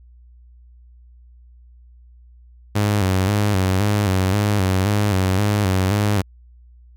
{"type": "tone with vibrato", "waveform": "sawtooth", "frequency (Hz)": 98.7, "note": "G2", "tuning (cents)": 12, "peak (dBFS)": -12, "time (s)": [2.75, 6.22], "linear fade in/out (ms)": 10, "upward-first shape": "square", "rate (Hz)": 1.9, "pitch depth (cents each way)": 81, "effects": ["added 60 Hz sine -44 dBFS peak until 6.96 s"]}